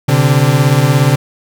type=beating tone pair; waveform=40% pulse; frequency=128.9 / 145.9 Hz; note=C3 / D3; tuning=-26 / -11 cents; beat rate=17 Hz; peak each=-10 dBFS; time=0.08-1.16 s; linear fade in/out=10 ms; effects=none